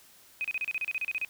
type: tone bursts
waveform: sine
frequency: 2514 Hz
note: D#7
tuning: 17 cents sharp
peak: -28 dBFS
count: 13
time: 0.41-1.248 s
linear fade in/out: 0 ms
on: 34 ms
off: 33 ms
effects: white hiss -57 dBFS RMS until 1.29 s